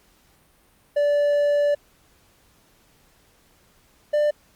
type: tone pair in turn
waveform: triangle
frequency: 581 / 593.9 Hz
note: D5 / D5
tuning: -19 / +19 cents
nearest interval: unison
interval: 38 cents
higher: second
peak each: -15 dBFS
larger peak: neither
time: 0.96-1.75 / 4.13-4.31 s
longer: first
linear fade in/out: 10 ms
effects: pink hiss -59 dBFS RMS until 4.55 s + Opus 48 kbps